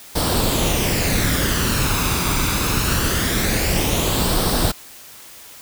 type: noise with flanger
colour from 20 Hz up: pink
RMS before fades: -19 dBFS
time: 0.15-4.72 s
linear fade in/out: 10 ms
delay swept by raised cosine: 0.22 to 0.82 ms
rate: 0.23 Hz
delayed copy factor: +0.5
effects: white hiss -41 dBFS RMS until 5.61 s

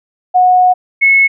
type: tone pair in turn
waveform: sine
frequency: 731 / 2191 Hz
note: F#5 / C#7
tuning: -21 / -21 cents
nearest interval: octave + perfect fifth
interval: 1900 cents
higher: second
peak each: -5 dBFS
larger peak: neither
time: 0.34-0.74 / 1.01-1.28 s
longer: first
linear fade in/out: 20 ms
effects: none

